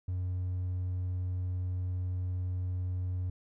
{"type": "tone", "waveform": "triangle", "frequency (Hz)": 91.2, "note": "F#2", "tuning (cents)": -24, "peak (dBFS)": -28, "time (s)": [0.08, 3.3], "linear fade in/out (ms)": 5, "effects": ["tanh soft clip ceiling -25 dBFS"]}